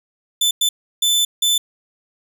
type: tone bursts at uneven times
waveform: sawtooth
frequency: 3520 Hz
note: A7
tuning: in tune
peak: -11 dBFS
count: 4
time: 0.41-0.51 / 0.61-0.69 / 1.02-1.25 / 1.42-1.58 s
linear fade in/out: 5 ms
effects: none